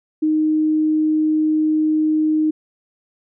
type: tone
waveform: sine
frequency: 310 Hz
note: D#4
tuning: 6 cents flat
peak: -14 dBFS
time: 0.22-2.51 s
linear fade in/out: 10 ms
effects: none